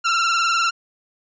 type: tone with vibrato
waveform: sawtooth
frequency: 1358 Hz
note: F6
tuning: 49 cents flat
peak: -13 dBFS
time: 0.04-0.71 s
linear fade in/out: 20 ms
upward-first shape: triangle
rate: 20 Hz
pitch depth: 71 cents each way
effects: resampled to 16000 Hz